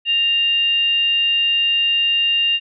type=tone with frequency modulation; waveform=sine; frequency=2800 Hz; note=F7; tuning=4 cents sharp; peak=-14 dBFS; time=0.05-2.6 s; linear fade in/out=50 ms; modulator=958 Hz; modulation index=0.22; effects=none